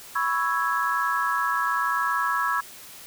sine chord, C# minor seventh, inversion third, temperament equal, 987.8 / 1108.7 / 1318.5 / 1661.2 Hz, B5 / C#6 / E6 / G#6, 0 / 0 / 0 / 0 cents, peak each -29 / -27 / -27 / -27 dBFS, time 0.15-2.61 s, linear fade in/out 10 ms, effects white hiss -44 dBFS RMS until 3.06 s

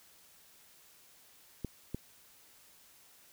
clicks, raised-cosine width 3 ms, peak -23 dBFS, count 2, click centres 1.647 / 1.946 s, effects white hiss -61 dBFS RMS until 3.32 s

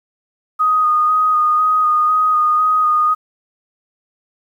sine tone with vibrato, 1241 Hz, D#6, 5 cents flat, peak -11 dBFS, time 0.59-3.15 s, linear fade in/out 20 ms, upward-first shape square, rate 2 Hz, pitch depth 15 cents each way, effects 8-bit

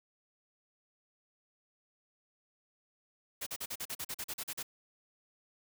white noise bursts, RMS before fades -39 dBFS, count 13, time 3.41-4.63 s, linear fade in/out 10 ms, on 56 ms, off 41 ms, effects none

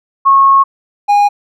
sine / triangle tone pair in turn, 1093 / 818.8 Hz, C#6 / G#5, -25 / -25 cents, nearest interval perfect fourth, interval 500 cents, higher first, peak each -4 dBFS, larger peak neither, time 0.25-0.64 / 1.08-1.29 s, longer first, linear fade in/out 20 ms, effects none

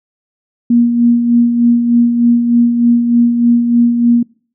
sine tone with tremolo, 237.4 Hz, A#3, 32 cents sharp, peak -5 dBFS, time 0.7-4.23 s, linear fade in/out 5 ms, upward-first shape sine, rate 3.3 Hz, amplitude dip 50%, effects noise-tail reverb RT60 0.5 s tail -25 dB re dry

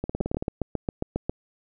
two click trains, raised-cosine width 2 ms, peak -12 / -15 dBFS, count 9 / 8, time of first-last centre 0.21-1.295 / 0.04-0.425 s, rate 7.37 / 18.2 Hz, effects none

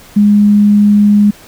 sine tone, 206.4 Hz, G#3, 10 cents flat, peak -4 dBFS, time 0.16-1.31 s, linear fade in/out 10 ms, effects pink hiss -38 dBFS RMS until 1.47 s

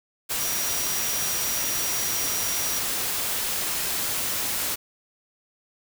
sine tone in noise, 5760 Hz, F#8, 47 cents flat, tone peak -30 dBFS, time 0.39-2.8 s, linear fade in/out 20 ms, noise white, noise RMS -27 dBFS, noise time 0.29-4.76 s, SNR -6 dB, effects none

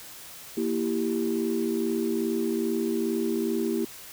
sine chord, E diminished, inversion second, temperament equal, 233.1 / 329.6 / 392 Hz, Bb3 / E4 / G4, 0 / 0 / 0 cents, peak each -28 dBFS, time 0.57-3.85 s, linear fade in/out 5 ms, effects tanh soft clip ceiling -16 dBFS + white hiss -44 dBFS RMS until 4.12 s

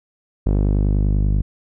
sawtooth tone with low-pass filter sweep, 50.3 Hz, G1, 45 cents sharp, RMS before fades -17 dBFS, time 0.46-1.42 s, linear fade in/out 5 ms, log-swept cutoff 460 to 180 Hz, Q 0.8, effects none

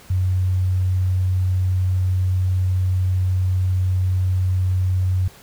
sine tone, 92.5 Hz, F#2, in tune, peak -16 dBFS, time 0.1-5.28 s, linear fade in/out 5 ms, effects pink hiss -46 dBFS RMS until 5.42 s

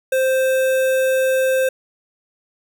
square tone with notch filter, 523.3 Hz, C5, in tune, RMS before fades -17 dBFS, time 0.12-1.69 s, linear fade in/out 5 ms, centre 4800 Hz, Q 1.2, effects none

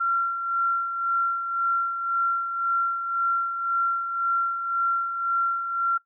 sine tone with tremolo, 1369 Hz, F6, 35 cents flat, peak -19 dBFS, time 0-5.98 s, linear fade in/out 10 ms, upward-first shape sine, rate 1.9 Hz, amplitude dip 55%, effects noise-tail reverb RT60 0.1 s tail -19 dB re dry

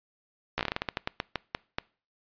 slowing click train, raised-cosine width 0.3 ms, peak -12 dBFS, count 16, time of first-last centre 0.58-1.785 s, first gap 13 ms, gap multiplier 1.23, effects noise-tail reverb RT60 0.4 s tail -24 dB re dry + resampled to 11025 Hz

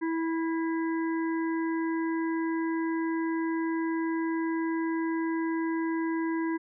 harmonic tone with a mistuned harmonic, 327.1 Hz, E4, 13 cents flat, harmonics 1 / 3 / 5 / 6, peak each -27 / -37 / -41 / -43 dBFS, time 0.01-6.58 s, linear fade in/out 20 ms, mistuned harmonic 6, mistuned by +30 cents, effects none

